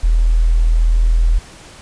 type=tone; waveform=sine; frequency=40.69 Hz; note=E1; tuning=22 cents flat; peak=-9 dBFS; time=0.03-1.39 s; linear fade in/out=10 ms; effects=pink hiss -39 dBFS RMS until 1.81 s + resampled to 22050 Hz